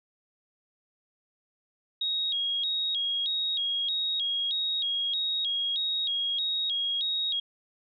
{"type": "tone with vibrato", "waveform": "sine", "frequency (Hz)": 3520, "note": "A7", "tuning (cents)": 0, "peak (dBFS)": -26, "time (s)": [2.01, 7.4], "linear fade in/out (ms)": 5, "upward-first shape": "square", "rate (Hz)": 1.6, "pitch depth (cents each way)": 120, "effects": []}